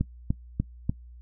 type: click train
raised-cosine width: 5 ms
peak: -12 dBFS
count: 4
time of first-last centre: 0.01-0.895 s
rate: 3.39 Hz
effects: noise-tail reverb RT60 0.1 s tail -20 dB re dry + added 60 Hz sine -44 dBFS peak until 1.21 s